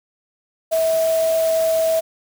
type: tone in noise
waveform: sine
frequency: 649 Hz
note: E5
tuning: 27 cents flat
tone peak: -15 dBFS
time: 0.71-2.01 s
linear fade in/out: 20 ms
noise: white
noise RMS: -31 dBFS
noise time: 0.71-2.01 s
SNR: +13 dB
effects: none